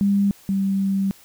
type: tone pair in turn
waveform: sine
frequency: 200 / 194.98 Hz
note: G3 / G3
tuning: +35 / -9 cents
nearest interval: unison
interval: 44 cents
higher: first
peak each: -15 / -18 dBFS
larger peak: first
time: 0.01-0.31 / 0.49-1.11 s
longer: second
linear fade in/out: 0 ms
effects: white hiss -50 dBFS RMS until 1.24 s